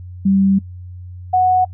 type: tone pair in turn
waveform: sine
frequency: 194.5 / 737.5 Hz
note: G3 / F#5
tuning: -13 / -6 cents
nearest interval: octave + major seventh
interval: 2307 cents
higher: second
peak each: -10 dBFS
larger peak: neither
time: 0.25-0.59 / 1.33-1.65 s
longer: first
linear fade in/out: 10 ms
effects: noise-tail reverb RT60 0.1 s tail -22 dB re dry + added 90 Hz sine -30 dBFS peak until 1.73 s